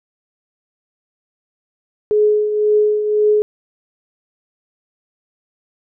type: tone with tremolo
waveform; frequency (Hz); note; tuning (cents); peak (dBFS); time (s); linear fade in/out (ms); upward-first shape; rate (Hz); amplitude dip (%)
sine; 422.2; G#4; +29; -9; 2.11-3.42; 0; triangle; 1.9; 60
effects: none